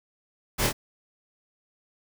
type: noise with echo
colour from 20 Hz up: pink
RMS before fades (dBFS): -26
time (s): 0.58-0.68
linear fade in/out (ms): 20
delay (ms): 25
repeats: 2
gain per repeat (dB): -2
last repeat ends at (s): 0.73
effects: none